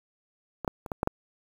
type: clicks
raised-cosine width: 1 ms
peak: -19 / -12 / -24 / -16 / -11 / -10 dBFS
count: 6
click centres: 0.647 / 0.678 / 0.862 / 0.918 / 1.031 / 1.074 s
effects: 7-bit